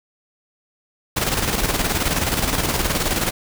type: noise with tremolo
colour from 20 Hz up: pink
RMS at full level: -19 dBFS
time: 1.16-3.31 s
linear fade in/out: 10 ms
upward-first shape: square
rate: 19 Hz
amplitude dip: 50%
effects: none